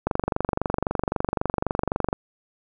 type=click train; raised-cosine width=1 ms; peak=-8 dBFS; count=50; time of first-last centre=0.07-2.129 s; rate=23.8 Hz; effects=none